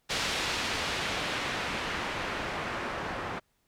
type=noise with low-pass filter sweep; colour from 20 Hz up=white; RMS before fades=-33 dBFS; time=0.09-3.4 s; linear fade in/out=20 ms; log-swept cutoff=4300 to 1300 Hz; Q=0.79; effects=pink hiss -73 dBFS RMS until 3.67 s